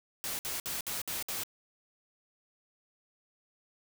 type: noise bursts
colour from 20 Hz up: white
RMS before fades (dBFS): -36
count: 6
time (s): 0.24-1.435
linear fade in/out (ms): 0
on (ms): 150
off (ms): 59
effects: none